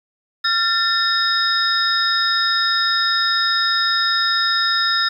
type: tone cluster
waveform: sine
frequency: 1370 / 1784 / 3735 / 5100 Hz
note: F6 / A6 / A#7 / D#8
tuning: -34 / +23 / +3 / +42 cents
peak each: -21 dBFS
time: 0.44-5.09 s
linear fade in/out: 10 ms
effects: 8-bit